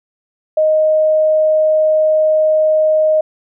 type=tone; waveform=sine; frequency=622.3 Hz; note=D#5; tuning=in tune; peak=-9 dBFS; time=0.57-3.21 s; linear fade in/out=5 ms; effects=none